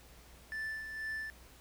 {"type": "tone with tremolo", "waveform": "triangle", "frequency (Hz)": 1760, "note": "A6", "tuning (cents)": 0, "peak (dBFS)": -34, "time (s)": [0.52, 1.3], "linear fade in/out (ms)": 0, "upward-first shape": "sine", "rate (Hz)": 2.1, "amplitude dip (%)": 50, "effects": ["added 60 Hz sine -58 dBFS peak until 1.6 s", "pink hiss -59 dBFS RMS until 1.6 s"]}